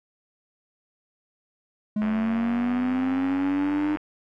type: linear sweep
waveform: triangle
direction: up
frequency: 210 to 303.9 Hz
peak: -20 dBFS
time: 1.96-3.96 s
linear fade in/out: 5 ms
type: click train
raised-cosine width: 0.5 ms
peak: -19 dBFS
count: 186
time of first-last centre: 2.02-3.971 s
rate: 94.8 Hz
effects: none